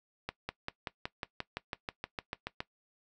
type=accelerating click train; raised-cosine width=0.3 ms; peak=-19 dBFS; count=15; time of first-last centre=0.29-2.604 s; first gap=200 ms; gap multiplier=0.97; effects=noise-tail reverb RT60 0.1 s tail -18 dB re dry